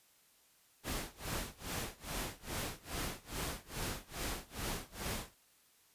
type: noise with tremolo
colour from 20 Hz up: pink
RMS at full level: -38 dBFS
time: 0.83-5.35 s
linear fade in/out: 50 ms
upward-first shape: sine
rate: 2.4 Hz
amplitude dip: 95%
effects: white hiss -68 dBFS RMS until 5.94 s + resampled to 32000 Hz